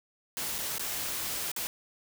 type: noise with dropouts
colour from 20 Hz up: white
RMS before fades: -34 dBFS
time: 0.37-1.67 s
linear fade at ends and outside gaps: 0 ms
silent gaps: 0.582-0.586 / 0.782-0.795 / 1.516-1.563 s
effects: none